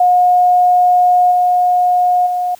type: tone with level steps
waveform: sine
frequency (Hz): 720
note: F#5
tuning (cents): -47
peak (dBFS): -7 / -9 / -14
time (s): 0-2.55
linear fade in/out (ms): 5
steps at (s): 1.31 / 2.26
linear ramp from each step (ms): 10
effects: white hiss -45 dBFS RMS until 2.59 s